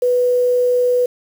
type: tone with quantisation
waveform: sine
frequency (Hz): 493.9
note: B4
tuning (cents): 0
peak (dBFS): -12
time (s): 0.02-1.06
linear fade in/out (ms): 5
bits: 6
effects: none